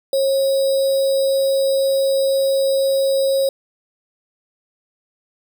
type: tone with sample-and-hold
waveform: sine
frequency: 542 Hz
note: C#5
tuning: 39 cents flat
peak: -14 dBFS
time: 0.13-3.49 s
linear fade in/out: 2 ms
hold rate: 4410 Hz
effects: none